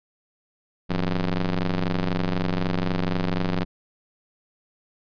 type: ring-modulated tone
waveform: sawtooth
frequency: 92.5 Hz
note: F#2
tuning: in tune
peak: -15 dBFS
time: 0.89-3.65 s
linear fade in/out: 20 ms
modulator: 80.5 Hz
effects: resampled to 11025 Hz